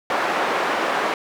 white band-pass noise, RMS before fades -22 dBFS, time 0.1-1.14 s, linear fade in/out 2 ms, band 410 to 1200 Hz, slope 12 dB/octave, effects none

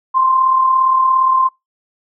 sine tone with amplitude modulation, 1046.5 Hz, C6, in tune, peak -8 dBFS, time 0.14-1.49 s, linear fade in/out 20 ms, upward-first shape sine, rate 37.3 Hz, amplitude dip 45%, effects noise-tail reverb RT60 0.2 s tail -25 dB re dry

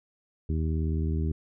harmonic tone, 79.1 Hz, D#2, 29 cents sharp, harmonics 1 / 2 / 3 / 4 / 5, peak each -26 / -32 / -36 / -38 / -40 dBFS, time 0.49-1.32 s, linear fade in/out 5 ms, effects none

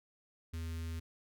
square tone with notch filter, 82 Hz, E2, 9 cents flat, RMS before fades -40 dBFS, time 0.53-1 s, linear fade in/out 10 ms, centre 690 Hz, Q 0.54, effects none

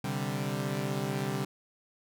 sawtooth chord, C suspended second, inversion none, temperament equal, 130.81 / 146.83 / 196 Hz, C3 / D3 / G3, 0 / 0 / 0 cents, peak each -31 dBFS, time 0.04-1.45 s, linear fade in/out 5 ms, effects none

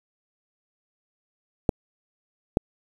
clicks, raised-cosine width 2 ms, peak -5 dBFS, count 2, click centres 1.692 / 2.571 s, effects 7-bit

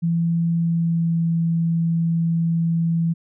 sine tone with pitch glide, 167.8 to 166.26 Hz, E3 to E3, +31 to +15 cents, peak -17 dBFS, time 0.02-3.14 s, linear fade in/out 20 ms, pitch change -16 cents, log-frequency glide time 0.52-1.23 s, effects none

